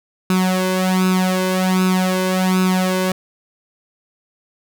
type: tone with flanger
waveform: sawtooth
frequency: 185.6 Hz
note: F#3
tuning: 6 cents sharp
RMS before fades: -17 dBFS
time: 0.3-3.12 s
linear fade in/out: 2 ms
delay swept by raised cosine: 0.77 to 1.97 ms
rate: 1.3 Hz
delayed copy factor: +0.8
effects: none